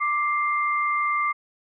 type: tone pair together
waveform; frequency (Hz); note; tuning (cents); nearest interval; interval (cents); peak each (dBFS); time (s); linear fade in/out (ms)
sine; 1177.5 / 2098; D6 / C7; +4 / +4; minor seventh; 1000; -22 / -26; 0-1.33; 20
effects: none